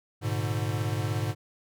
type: chord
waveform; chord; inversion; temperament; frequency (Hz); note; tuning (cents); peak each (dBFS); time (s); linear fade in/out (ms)
square; G# diminished; none; equal with one note detuned; 103.83 / 120.44 / 146.83; G#2 / B2 / D3; 0 / -43 / 0; -30 / -33 / -35; 0.21-1.35; 50
effects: none